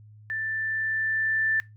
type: tone with level ramp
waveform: sine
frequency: 1769 Hz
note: A6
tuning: 9 cents sharp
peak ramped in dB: -28 to -21 dBFS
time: 0.3-1.6 s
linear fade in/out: 0 ms
effects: noise-tail reverb RT60 0.2 s tail -20 dB re dry + added 106 Hz sine -47 dBFS peak until 1.76 s